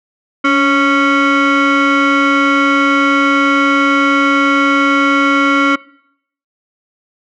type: tone with frequency modulation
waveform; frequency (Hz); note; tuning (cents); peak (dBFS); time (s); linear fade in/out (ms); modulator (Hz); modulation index
sine; 549; C#5; -17; -6; 0.44-5.76; 10; 831; 2
effects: noise-tail reverb RT60 0.7 s tail -24 dB re dry + tanh soft clip ceiling -7 dBFS